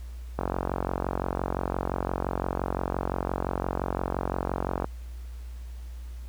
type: click train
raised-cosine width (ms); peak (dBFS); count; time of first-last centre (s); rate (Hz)
1; -13; 205; 0.39-4.844; 45.8
effects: added 60 Hz sine -36 dBFS peak until 6.28 s + pink hiss -57 dBFS RMS until 6.28 s